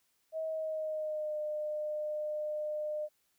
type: tone with pitch glide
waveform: sine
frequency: 638 to 605.3 Hz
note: D#5 to D#5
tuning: +43 to -48 cents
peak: -33 dBFS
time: 0.32-3.09 s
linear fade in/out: 50 ms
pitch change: -91 cents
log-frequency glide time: 0.45-1.38 s
effects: white hiss -75 dBFS RMS until 3.38 s